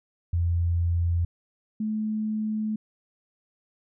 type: tone pair in turn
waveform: sine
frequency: 85.6 / 215.7 Hz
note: F2 / A3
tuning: -34 / -34 cents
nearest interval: octave + major third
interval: 1600 cents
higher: second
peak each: -21 / -25 dBFS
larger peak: first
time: 0.33-1.25 / 1.8-2.76 s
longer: second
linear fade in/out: 5 ms
effects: none